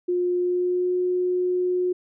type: tone with pitch glide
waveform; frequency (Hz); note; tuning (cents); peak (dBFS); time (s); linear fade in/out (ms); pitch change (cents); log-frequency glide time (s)
sine; 356.6 to 361.8; F4 to F#4; +36 to -39; -20; 0.08-1.93; 10; +25; 0.38-0.94
effects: none